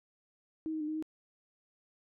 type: tone with pitch steps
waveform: sine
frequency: 317 / 313.8 / 302 / 310.8 / 313.6 Hz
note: D#4 / D#4 / D4 / D#4 / D#4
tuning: +32 / +15 / +48 / -2 / +14 cents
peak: -33 dBFS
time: 0.66-1.025 s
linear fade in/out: 0 ms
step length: 73 ms
effects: none